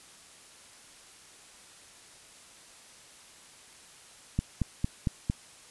click train, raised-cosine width 5 ms, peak -14 dBFS, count 5, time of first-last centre 4.39-5.299 s, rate 4.4 Hz, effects white hiss -53 dBFS RMS until 5.7 s + resampled to 24000 Hz

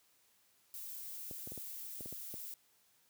violet noise, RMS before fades -46 dBFS, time 0.74-2.54 s, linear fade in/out 0 ms
clicks, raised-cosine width 2 ms, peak -35 dBFS, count 8, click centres 1.311 / 1.474 / 1.52 / 1.577 / 2.008 / 2.059 / 2.126 / 2.341 s
effects white hiss -71 dBFS RMS until 3.09 s + high-pass 60 Hz 12 dB/octave

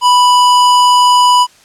square tone, 987.8 Hz, B5, in tune, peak -6 dBFS, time 0.01-1.47 s, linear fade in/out 50 ms, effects white hiss -45 dBFS RMS until 1.64 s + low-pass 8000 Hz 12 dB/octave

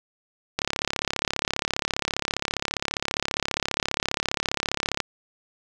click train, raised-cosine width 0.2 ms, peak -6 dBFS, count 155, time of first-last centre 0.59-5.003 s, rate 34.9 Hz, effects none

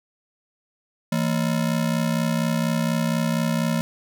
square ring-modulated tone, 196.1 Hz, G3, 1 cent sharp, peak -18 dBFS, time 1.12-3.81 s, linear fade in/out 0 ms, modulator 32.1 Hz, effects none

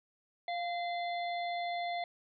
harmonic tone with a mistuned harmonic, 698.5 Hz, F5, in tune, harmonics 1 / 3 / 5 / 6, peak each -34 / -42 / -47 / -50 dBFS, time 0.48-2.04 s, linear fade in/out 2 ms, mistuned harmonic 3, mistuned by -29 cents, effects none

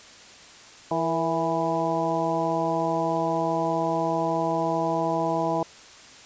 harmonic tone with a mistuned harmonic, 164.81 Hz, E3, in tune, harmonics 1 / 2 / 3 / 4 / 5 / 6, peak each -32 / -29 / -32 / -27 / -29 / -30 dBFS, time 0.91-5.63 s, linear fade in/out 2 ms, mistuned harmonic 3, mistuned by -60 cents, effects white hiss -47 dBFS RMS until 6.25 s + resampled to 16000 Hz

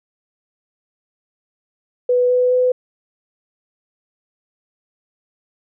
sine tone with pitch steps, 494.7 / 498.7 / 502.8 Hz, B4 / B4 / B4, +3 / +17 / +31 cents, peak -12 dBFS, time 2.09-2.72 s, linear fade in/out 5 ms, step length 210 ms, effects none

